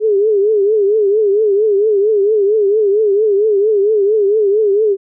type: tone with vibrato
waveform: sine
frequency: 415.3 Hz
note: G#4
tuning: in tune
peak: -9 dBFS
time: 0-4.97 s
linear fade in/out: 50 ms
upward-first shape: triangle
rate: 4.4 Hz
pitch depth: 130 cents each way
effects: none